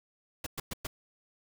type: noise bursts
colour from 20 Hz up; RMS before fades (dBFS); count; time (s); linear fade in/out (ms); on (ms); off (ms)
pink; -36; 4; 0.44-0.87; 5; 25; 110
effects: none